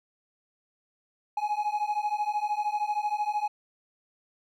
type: beating tone pair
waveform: triangle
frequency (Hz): 830.6 / 843.6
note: G#5 / G#5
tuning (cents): 0 / +27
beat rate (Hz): 13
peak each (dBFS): -28 / -27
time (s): 1.37-3.48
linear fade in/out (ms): 5
effects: none